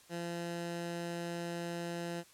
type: tone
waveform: 15% pulse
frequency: 171.3 Hz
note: F3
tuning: 33 cents flat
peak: -31 dBFS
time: 0.09-2.24 s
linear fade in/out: 50 ms
effects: white hiss -61 dBFS RMS until 2.33 s + low-pass 11000 Hz 12 dB/octave